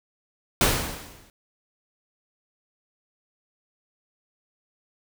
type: noise with exponential decay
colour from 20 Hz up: pink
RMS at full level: -17 dBFS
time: 0.61-1.3 s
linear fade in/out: 1 ms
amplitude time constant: 150 ms
effects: none